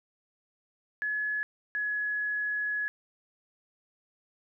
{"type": "tone pair in turn", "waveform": "sine", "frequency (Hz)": [1700, 1689.2], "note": ["G#6", "G#6"], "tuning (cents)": [40, 29], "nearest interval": "unison", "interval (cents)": 11, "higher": "first", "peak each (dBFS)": [-28, -28], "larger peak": "neither", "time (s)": [[1.02, 1.43], [1.75, 2.88]], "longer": "second", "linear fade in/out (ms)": 0, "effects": []}